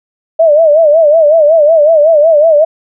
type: tone with vibrato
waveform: sine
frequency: 622.3 Hz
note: D#5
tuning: in tune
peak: -3 dBFS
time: 0.39-2.65 s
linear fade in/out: 10 ms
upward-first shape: sine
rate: 5.4 Hz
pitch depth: 120 cents each way
effects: none